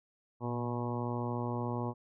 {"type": "harmonic tone with a mistuned harmonic", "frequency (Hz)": 120.9, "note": "B2", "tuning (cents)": -36, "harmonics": [1, 2, 3, 4, 5, 6, 7, 8, 9], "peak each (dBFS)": [-36, -38, -41, -43, -45, -49, -43, -44, -46], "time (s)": [0.4, 1.94], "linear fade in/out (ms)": 50, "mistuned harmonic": 1, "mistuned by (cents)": -43, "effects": []}